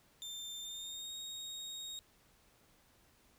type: tone with pitch glide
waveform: 30% pulse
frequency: 3584 to 3745 Hz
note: A7 to A#7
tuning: +31 to +7 cents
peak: -40 dBFS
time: 0.22-1.99 s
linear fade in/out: 0 ms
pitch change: +76 cents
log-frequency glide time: 0.61-1.15 s
effects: pink hiss -68 dBFS RMS until 3.38 s